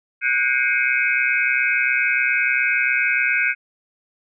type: tone cluster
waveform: sine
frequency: 1471 / 1598 / 2153 / 2283 / 2521 Hz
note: F#6 / G6 / C7 / D7 / D#7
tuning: -11 / +33 / +49 / -50 / +22 cents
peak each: -23 dBFS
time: 0.21-3.55 s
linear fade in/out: 50 ms
effects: none